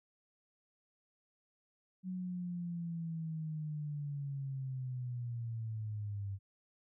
sine linear sweep, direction down, 186 to 97 Hz, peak -37 dBFS, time 2.03-6.39 s, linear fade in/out 50 ms, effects none

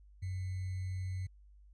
sine tone with sample-and-hold, 93 Hz, F#2, 9 cents sharp, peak -35 dBFS, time 0.22-1.27 s, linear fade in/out 10 ms, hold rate 2100 Hz, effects added 50 Hz sine -56 dBFS peak until 1.73 s + resampled to 22050 Hz

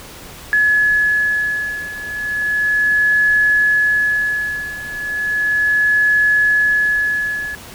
sine beating tone pair, 1700 / 1700.35 Hz, G#6 / G#6, +40 / +40 cents, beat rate 0.35 Hz, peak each -18 / -15 dBFS, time 0.53-7.55 s, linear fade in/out 0 ms, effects pink hiss -36 dBFS RMS until 7.74 s

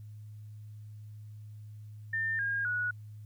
sine tone with pitch steps, 1800 / 1622.3 / 1462.1 Hz, A6 / G#6 / F#6, +39 / -41 / -21 cents, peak -29 dBFS, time 2.13-2.91 s, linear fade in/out 5 ms, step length 260 ms, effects added 106 Hz sine -44 dBFS peak until 3.25 s + white hiss -73 dBFS RMS until 3.25 s

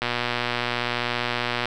click train, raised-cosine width 0.3 ms, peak -8 dBFS, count 199, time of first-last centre 0.02-1.656 s, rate 121 Hz, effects none

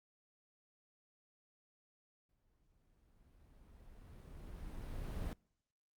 brown noise with exponential growth, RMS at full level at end -39 dBFS, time 2.29-5.33 s, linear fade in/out 2 ms, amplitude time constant 660 ms, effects noise-tail reverb RT60 0.7 s tail -26 dB re dry + Opus 48 kbps

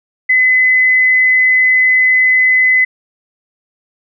sine tone, 2023 Hz, B6, 41 cents sharp, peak -7 dBFS, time 0.29-2.85 s, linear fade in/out 10 ms, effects none

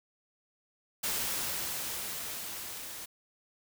white noise with level ramp, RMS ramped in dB -32 to -43 dBFS, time 1.03-3.06 s, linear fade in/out 10 ms, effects none

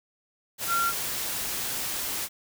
sine tone in noise, 1375 Hz, F6, 27 cents flat, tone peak -23 dBFS, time 0.67-0.93 s, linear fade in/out 50 ms, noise white, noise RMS -31 dBFS, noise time 0.58-2.29 s, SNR +5 dB, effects none

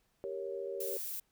sine chord, G diminished, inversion none, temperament equal, 392 / 466.2 / 554.4 Hz, G4 / Bb4 / Db5, 0 / 0 / 0 cents, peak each -40 / -42 / -41 dBFS, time 0.24-0.97 s, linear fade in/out 0 ms
violet noise, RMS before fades -40 dBFS, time 0.8-1.2 s, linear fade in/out 5 ms
effects pink hiss -75 dBFS RMS until 1.31 s

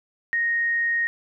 sine tone, 1864.7 Hz, A#6, in tune, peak -20 dBFS, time 0.33-1.07 s, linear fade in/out 0 ms, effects none

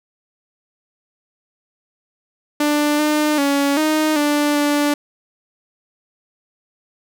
sawtooth tone with pitch steps, 295.7 / 301.8 / 281.3 / 309.8 / 293.7 / 291.7 Hz, D4 / D4 / C#4 / D#4 / D4 / D4, +12 / +47 / +26 / -7 / 0 / -12 cents, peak -11 dBFS, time 2.6-4.94 s, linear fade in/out 5 ms, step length 390 ms, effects none

